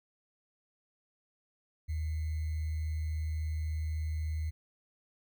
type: tone with sample-and-hold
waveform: sine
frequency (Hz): 78.2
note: D#2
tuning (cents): +9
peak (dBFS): -31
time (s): 1.88-4.51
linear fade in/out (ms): 20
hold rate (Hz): 2100
effects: none